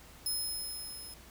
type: tone with level ramp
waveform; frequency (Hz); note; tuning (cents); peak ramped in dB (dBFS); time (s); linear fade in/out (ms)
15% pulse; 5150; E8; -41; -25 to -40; 0.26-1.14; 2
effects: added 60 Hz sine -58 dBFS peak until 1.3 s + pink hiss -55 dBFS RMS until 1.3 s